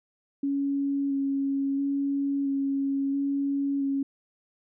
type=tone with vibrato; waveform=sine; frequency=277.2 Hz; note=C#4; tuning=in tune; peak=-24 dBFS; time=0.43-4.03 s; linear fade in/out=5 ms; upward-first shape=square; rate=0.74 Hz; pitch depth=12 cents each way; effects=none